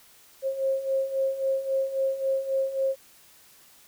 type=beating tone pair; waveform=sine; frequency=534 / 537.7 Hz; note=C5 / C5; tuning=+35 / +47 cents; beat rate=3.7 Hz; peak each=-30 / -25 dBFS; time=0.42-2.96 s; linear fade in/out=50 ms; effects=white hiss -55 dBFS RMS until 3.87 s